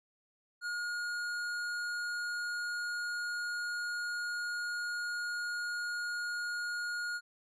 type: tone with hard clipping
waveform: sine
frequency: 1433 Hz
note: F6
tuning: 44 cents sharp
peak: -36 dBFS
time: 0.61-7.21 s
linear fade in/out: 50 ms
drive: 11 dB
effects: none